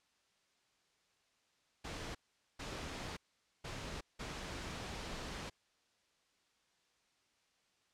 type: noise bursts at uneven times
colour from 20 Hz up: pink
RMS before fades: -44 dBFS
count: 4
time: 1.84-2.15 / 2.59-3.17 / 3.64-4.01 / 4.19-5.5 s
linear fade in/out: 10 ms
effects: white hiss -75 dBFS RMS until 7.93 s + low-pass 6000 Hz 12 dB/octave